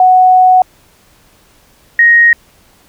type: tone pair in turn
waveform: sine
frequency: 740 / 1873.3 Hz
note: F#5 / A#6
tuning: 0 / +8 cents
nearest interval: octave + major third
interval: 1608 cents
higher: second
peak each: -3 dBFS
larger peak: neither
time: 0-0.62 / 1.99-2.33 s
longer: first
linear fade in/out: 2 ms
effects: pink hiss -48 dBFS RMS until 2.88 s